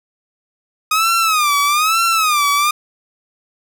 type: tone with vibrato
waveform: sawtooth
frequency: 1244.5 Hz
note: D#6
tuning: in tune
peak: -9 dBFS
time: 0.91-2.71 s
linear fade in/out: 5 ms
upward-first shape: sine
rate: 1.1 Hz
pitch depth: 150 cents each way
effects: none